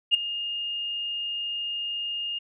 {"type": "tone with ADSR envelope", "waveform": "sine", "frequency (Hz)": 2833, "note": "F7", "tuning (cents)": 24, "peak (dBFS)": -13, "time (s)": [0.11, 2.39], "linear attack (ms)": 32, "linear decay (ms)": 11, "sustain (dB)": -15, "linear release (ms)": 12, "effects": ["tanh soft clip ceiling -9 dBFS"]}